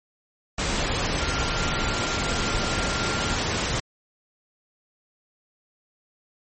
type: tone in noise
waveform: sine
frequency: 1387 Hz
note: F6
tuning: 12 cents flat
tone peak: -32 dBFS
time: 1.2-3.35 s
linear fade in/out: 5 ms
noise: pink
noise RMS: -25 dBFS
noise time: 0.58-3.8 s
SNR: -10 dB
effects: MP3 32 kbps